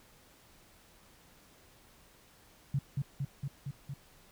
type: tone with echo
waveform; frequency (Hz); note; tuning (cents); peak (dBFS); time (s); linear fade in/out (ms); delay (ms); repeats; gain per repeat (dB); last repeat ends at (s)
sine; 138.59; C#3; 0; -27; 2.74-2.79; 5; 230; 5; -2; 3.94
effects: pink hiss -61 dBFS RMS until 4.31 s